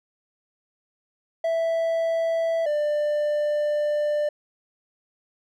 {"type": "tone pair in turn", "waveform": "triangle", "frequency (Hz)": [659.3, 594.1], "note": ["E5", "D5"], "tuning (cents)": [0, 20], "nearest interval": "major second", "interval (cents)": 180, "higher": "first", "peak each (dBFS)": -19, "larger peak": "neither", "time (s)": [[1.44, 2.66], [2.66, 4.29]], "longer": "second", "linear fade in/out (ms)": 5, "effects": []}